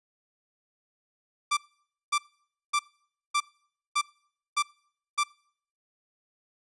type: tone bursts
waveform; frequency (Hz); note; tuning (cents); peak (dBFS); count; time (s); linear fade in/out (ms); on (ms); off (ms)
sawtooth; 1174.7; D6; 0; -19; 7; 1.51-5.237; 10; 61; 550
effects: noise-tail reverb RT60 0.6 s tail -25 dB re dry + resampled to 24000 Hz